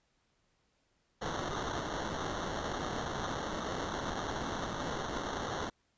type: noise with sample-and-hold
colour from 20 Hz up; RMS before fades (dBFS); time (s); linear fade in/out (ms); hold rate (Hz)
violet; -37; 1.21-5.7; 10; 2450
effects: pink hiss -75 dBFS RMS until 5.97 s + resampled to 16000 Hz